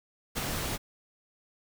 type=noise with ADSR envelope; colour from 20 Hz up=pink; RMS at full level=-29 dBFS; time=0.35-0.78 s; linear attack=30 ms; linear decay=8 ms; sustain=-4 dB; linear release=31 ms; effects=none